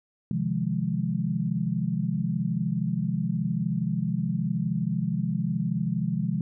sine chord, F minor seventh, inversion second, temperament equal, 130.81 / 155.56 / 174.61 / 207.7 Hz, C3 / Eb3 / F3 / Ab3, 0 / 0 / 0 / 0 cents, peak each -31 / -31 / -28 / -30 dBFS, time 0.31-6.41 s, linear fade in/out 2 ms, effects none

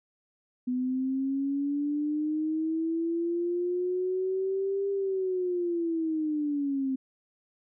sine linear two-way sweep, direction up then down, 248.9 to 398.1 to 261.3 Hz, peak -26 dBFS, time 0.67-6.96 s, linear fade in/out 10 ms, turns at 4.9 s, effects none

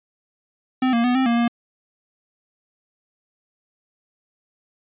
square tone with pitch steps, 257.7 / 233.5 / 247.1 / 262.2 / 234.7 / 236.1 Hz, C4 / A#3 / B3 / C4 / A#3 / A#3, -26 / +3 / +1 / +4 / +12 / +22 cents, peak -17 dBFS, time 0.82-1.48 s, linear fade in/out 5 ms, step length 110 ms, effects resampled to 8000 Hz

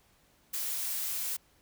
blue noise, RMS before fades -34 dBFS, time 0.53-1.37 s, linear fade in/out 10 ms, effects pink hiss -66 dBFS RMS until 1.61 s

